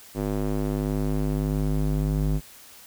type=tone with band-pass filter sweep; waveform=square; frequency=50.8 Hz; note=G#1; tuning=38 cents flat; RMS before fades=-25 dBFS; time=0.14-2.41 s; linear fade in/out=50 ms; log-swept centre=350 to 150 Hz; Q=0.97; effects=white hiss -48 dBFS RMS until 2.86 s